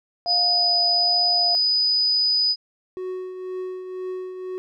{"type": "tone with vibrato", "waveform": "sine", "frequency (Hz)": 700, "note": "F5", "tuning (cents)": 4, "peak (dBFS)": -25, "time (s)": [0.26, 1.55], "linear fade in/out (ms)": 0, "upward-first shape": "sine", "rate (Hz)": 1.3, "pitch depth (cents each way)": 11}
{"type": "tone", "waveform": "sine", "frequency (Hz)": 4978, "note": "D#8", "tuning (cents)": 0, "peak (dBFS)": -17, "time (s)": [0.26, 2.56], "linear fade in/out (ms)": 50}
{"type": "tone with tremolo", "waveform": "triangle", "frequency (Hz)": 370, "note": "F#4", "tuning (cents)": 0, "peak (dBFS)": -24, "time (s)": [2.97, 4.58], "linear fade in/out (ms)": 0, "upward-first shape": "triangle", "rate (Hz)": 2, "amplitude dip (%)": 55}
{"effects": []}